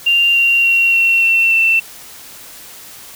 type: tone with pitch steps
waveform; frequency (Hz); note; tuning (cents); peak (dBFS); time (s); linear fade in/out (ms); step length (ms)
sine; 2785 / 2764 / 2743 / 2723 / 2703 / 2682; F7 / F7 / F7 / F7 / E7 / E7; -5 / -19 / -32 / -44 / +43 / +29; -9; 0.06-1.8; 10; 290
effects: white hiss -36 dBFS RMS until 3.15 s